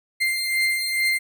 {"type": "beating tone pair", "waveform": "35% pulse", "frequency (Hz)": [2093, 2095.3], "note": ["C7", "C7"], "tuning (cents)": [0, 2], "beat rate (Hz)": 2.3, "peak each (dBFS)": [-25, -20], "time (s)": [0.2, 1.19], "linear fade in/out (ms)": 20, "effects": []}